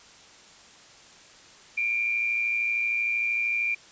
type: tone pair together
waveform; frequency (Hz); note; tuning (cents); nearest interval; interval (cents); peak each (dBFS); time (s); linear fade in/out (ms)
sine; 2276 / 2389; C#7 / D7; +45 / +29; minor second; 84; -33 / -24; 1.77-3.75; 10
effects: white hiss -51 dBFS RMS until 3.91 s + resampled to 16000 Hz